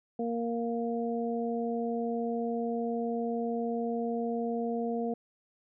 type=harmonic tone; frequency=233.1 Hz; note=A#3; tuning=in tune; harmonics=1 / 2 / 3; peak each=-32 / -33 / -37 dBFS; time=0.19-5.14 s; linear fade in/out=5 ms; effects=none